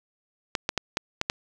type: clicks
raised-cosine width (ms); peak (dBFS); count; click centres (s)
0.2; -7; 6; 0.552 / 0.691 / 0.777 / 0.971 / 1.214 / 1.299
effects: none